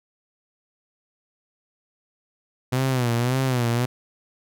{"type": "tone with vibrato", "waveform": "sawtooth", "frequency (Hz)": 124.9, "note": "B2", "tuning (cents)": 20, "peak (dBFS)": -16, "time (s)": [2.72, 3.86], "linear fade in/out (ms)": 10, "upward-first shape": "sine", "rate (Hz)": 1.8, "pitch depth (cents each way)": 110, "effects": []}